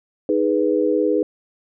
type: chord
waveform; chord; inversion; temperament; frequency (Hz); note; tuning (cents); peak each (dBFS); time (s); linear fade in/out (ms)
sine; G# minor; second; equal; 311.1 / 415.3 / 493.9; D#4 / G#4 / B4; 0 / 0 / 0; -20; 0.29-1.23; 2
effects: none